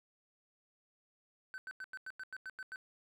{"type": "tone bursts", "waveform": "triangle", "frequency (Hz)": 1527, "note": "G6", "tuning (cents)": -46, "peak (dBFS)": -40, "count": 10, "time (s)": [1.54, 2.759], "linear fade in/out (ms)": 0, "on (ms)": 40, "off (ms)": 91, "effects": []}